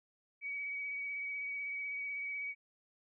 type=tone with vibrato; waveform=sine; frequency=2265 Hz; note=C#7; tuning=37 cents sharp; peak=-37 dBFS; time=0.41-2.55 s; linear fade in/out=50 ms; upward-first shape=sine; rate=16 Hz; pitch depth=20 cents each way; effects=none